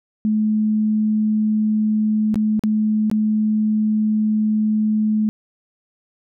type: tone with dropouts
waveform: sine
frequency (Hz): 214.8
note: A3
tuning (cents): -41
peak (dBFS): -15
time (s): 0.25-5.29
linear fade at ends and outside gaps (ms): 0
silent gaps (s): 2.343-2.357 / 2.594-2.637 / 3.099-3.114
effects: none